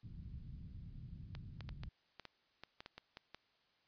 white low-pass noise, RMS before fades -50 dBFS, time 0.03-1.89 s, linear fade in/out 5 ms, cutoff 150 Hz, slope 24 dB/octave
clicks, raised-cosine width 0.2 ms, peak -31 dBFS, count 12, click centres 1.351 / 1.607 / 1.691 / 1.835 / 2.197 / 2.253 / 2.636 / 2.805 / 2.861 / 2.98 / 3.171 / 3.346 s
effects white hiss -75 dBFS RMS until 3.87 s + resampled to 11025 Hz

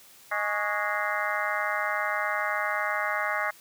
harmonic tone with a mistuned harmonic, 207.7 Hz, G#3, in tune, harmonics 3 / 4 / 5 / 6 / 7 / 8 / 9 / 10, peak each -34 / -34 / -34 / -34 / -34 / -34 / -34 / -34 dBFS, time 0.31-3.51 s, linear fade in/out 10 ms, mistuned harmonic 5, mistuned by +120 cents, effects white hiss -53 dBFS RMS until 3.6 s + high-pass 100 Hz 12 dB/octave

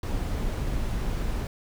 brown noise, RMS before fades -28 dBFS, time 0.03-1.47 s, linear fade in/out 2 ms, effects none

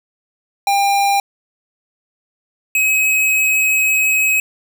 square tone pair in turn, 799 / 2549 Hz, G5 / D#7, +33 / +41 cents, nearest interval octave + minor sixth, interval 2008 cents, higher second, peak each -13 dBFS, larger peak neither, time 0.67-1.2 / 2.75-4.4 s, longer second, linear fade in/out 2 ms, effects none

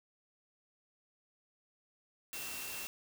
sine tone in noise, 2700 Hz, E7, 41 cents sharp, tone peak -47 dBFS, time 2.33-2.87 s, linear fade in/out 0 ms, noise white, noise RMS -43 dBFS, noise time 2.33-2.87 s, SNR -7 dB, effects none

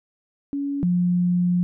sine tone pair in turn, 281.7 / 177.46 Hz, C#4 / F3, +28 / +28 cents, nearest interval minor sixth, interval 800 cents, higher first, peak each -23 / -17 dBFS, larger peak second, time 0.53-0.83 / 0.83-1.63 s, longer second, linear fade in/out 0 ms, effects none

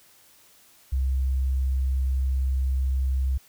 sine tone, 65.8 Hz, C2, 10 cents sharp, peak -21 dBFS, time 0.92-3.38 s, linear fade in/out 10 ms, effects white hiss -56 dBFS RMS until 3.48 s

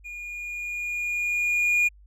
triangle tone with level ramp, 2433 Hz, D#7, 39 cents flat, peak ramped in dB -34 to -16 dBFS, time 0.04-1.89 s, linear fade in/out 20 ms, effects added 50 Hz sine -49 dBFS peak until 2.06 s

